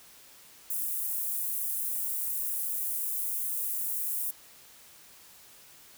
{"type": "high-pass noise", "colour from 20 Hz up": "white", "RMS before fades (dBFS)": -32, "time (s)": [0.7, 4.31], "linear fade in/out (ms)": 5, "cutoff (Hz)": 9800, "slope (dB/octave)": 24, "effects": ["white hiss -54 dBFS RMS until 5.97 s"]}